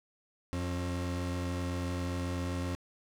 35% pulse tone pair together, 87.6 / 268.2 Hz, F2 / C4, +6 / +43 cents, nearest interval octave + perfect fifth, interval 1937 cents, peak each -32 / -36 dBFS, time 0.53-2.75 s, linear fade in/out 0 ms, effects low-pass 10000 Hz 12 dB/octave + 9-bit

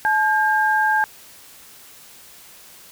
sine tone pair together, 861 / 1605.8 Hz, A5 / G6, -38 / +41 cents, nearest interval major seventh, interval 1079 cents, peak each -18 dBFS, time 0.05-1.04 s, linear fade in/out 0 ms, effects white hiss -45 dBFS RMS until 2.91 s

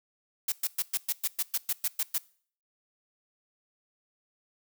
blue noise bursts, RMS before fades -28 dBFS, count 12, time 0.48-2.182 s, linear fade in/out 5 ms, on 41 ms, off 110 ms, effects noise-tail reverb RT60 0.5 s tail -22 dB re dry

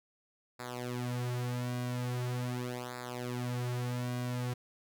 sawtooth tone with flanger, 123.47 Hz, B2, in tune, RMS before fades -36 dBFS, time 0.59-4.54 s, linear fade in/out 10 ms, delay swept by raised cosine 0.33 to 5.83 ms, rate 0.42 Hz, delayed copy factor -0.9, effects none

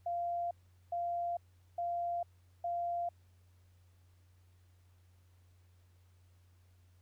sine tone bursts, 693 Hz, F5, 14 cents flat, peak -33 dBFS, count 4, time 0.06-3.09 s, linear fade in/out 5 ms, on 450 ms, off 410 ms, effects added 90 Hz sine -62 dBFS peak until 7.01 s + pink hiss -75 dBFS RMS until 7.01 s

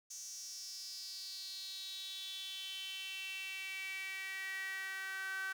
sawtooth tone with high-pass filter sweep, 383.2 Hz, G4, 39 cents flat, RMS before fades -44 dBFS, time 0.1-5.53 s, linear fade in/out 10 ms, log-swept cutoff 6200 to 1500 Hz, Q 6.4, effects none

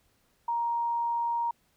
sine tone, 938 Hz, A#5, 11 cents sharp, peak -26 dBFS, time 0.48-1.51 s, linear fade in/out 5 ms, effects pink hiss -69 dBFS RMS until 1.76 s

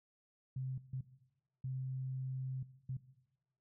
sine tone bursts at uneven times, 130.81 Hz, C3, in tune, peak -37 dBFS, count 4, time 0.56-0.78 / 0.93-1.01 / 1.64-2.63 / 2.89-2.97 s, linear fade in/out 5 ms, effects noise-tail reverb RT60 1.0 s tail -17 dB re dry

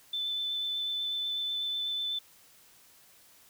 sine tone with vibrato, 3520 Hz, A7, in tune, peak -30 dBFS, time 0.13-2.19 s, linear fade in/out 5 ms, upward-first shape triangle, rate 8.1 Hz, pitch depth 13 cents each way, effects white hiss -59 dBFS RMS until 3.49 s

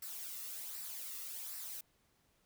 blue noise with flanger, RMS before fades -45 dBFS, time 0.02-1.81 s, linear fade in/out 5 ms, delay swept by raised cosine 0.3 to 1.3 ms, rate 1.3 Hz, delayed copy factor -0.5, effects pink hiss -74 dBFS RMS until 2.45 s

